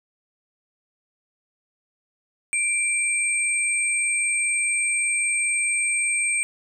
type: tone pair together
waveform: sine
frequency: 2349 / 8407 Hz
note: D7 / C9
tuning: 0 / +7 cents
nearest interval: octave + minor seventh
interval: 2207 cents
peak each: -23 dBFS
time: 2.53-6.43 s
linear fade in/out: 0 ms
effects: none